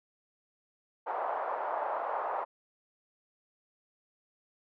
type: band-pass noise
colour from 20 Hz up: white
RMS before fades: -34 dBFS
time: 1.06-2.45 s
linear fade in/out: 20 ms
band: 590 to 1000 Hz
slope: 24 dB/octave
effects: none